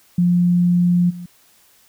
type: tone with level steps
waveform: sine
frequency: 176.1 Hz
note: F3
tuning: 15 cents sharp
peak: -12 / -29 dBFS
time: 0.18-1.26 s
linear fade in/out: 5 ms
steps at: 1.09 s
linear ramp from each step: 20 ms
effects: white hiss -54 dBFS RMS until 1.88 s